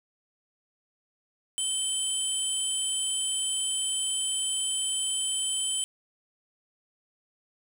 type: tone cluster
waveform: sine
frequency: 3072 / 7850 / 9610 Hz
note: G7 / B8 / D9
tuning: -36 / -11 / +39 cents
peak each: -30 / -31 / -32 dBFS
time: 1.58-5.84 s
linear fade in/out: 0 ms
effects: 8-bit